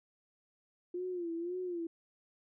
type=tone with vibrato; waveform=sine; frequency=349.2 Hz; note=F4; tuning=in tune; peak=-35 dBFS; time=0.94-1.87 s; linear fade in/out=5 ms; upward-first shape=sine; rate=1.9 Hz; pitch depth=90 cents each way; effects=none